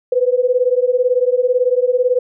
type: beating tone pair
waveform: sine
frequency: 490.5 / 508.5 Hz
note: B4 / C5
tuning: -12 / -50 cents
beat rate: 18 Hz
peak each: -15 dBFS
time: 0.12-2.19 s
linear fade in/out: 5 ms
effects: none